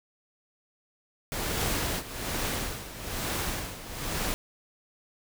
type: noise with tremolo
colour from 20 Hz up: pink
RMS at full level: -30 dBFS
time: 1.32-4.34 s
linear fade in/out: 0 ms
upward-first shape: sine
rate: 1.1 Hz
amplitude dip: 75%
type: noise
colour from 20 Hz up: pink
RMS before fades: -31 dBFS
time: 1.56-2.03 s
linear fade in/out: 50 ms
effects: none